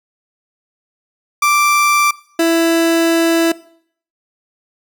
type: tone pair in turn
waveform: 30% pulse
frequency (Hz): 1174.7 / 331.6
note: D6 / E4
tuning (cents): 0 / +10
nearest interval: octave + minor seventh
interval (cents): 2190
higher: first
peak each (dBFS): -8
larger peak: neither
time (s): 1.42-2.11 / 2.39-3.52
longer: second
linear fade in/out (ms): 5
effects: noise-tail reverb RT60 0.6 s tail -20 dB re dry